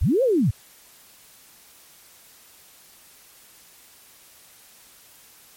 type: linear two-way sweep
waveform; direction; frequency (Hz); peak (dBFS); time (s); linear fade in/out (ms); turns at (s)
sine; up then down; 36.54 to 554.4 to 81.7; -16; 0.01-0.51; 10; 0.23
effects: white hiss -51 dBFS RMS until 5.56 s + MP3 64 kbps